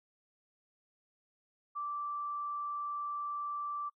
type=tone; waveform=sine; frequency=1169 Hz; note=D6; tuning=8 cents flat; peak=-35 dBFS; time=1.75-3.9 s; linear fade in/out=20 ms; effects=noise-tail reverb RT60 0.1 s tail -26 dB re dry